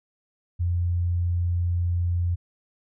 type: tone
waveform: sine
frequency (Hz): 87.31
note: F2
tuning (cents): 0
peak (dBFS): -21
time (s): 0.59-2.36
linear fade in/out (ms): 20
effects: none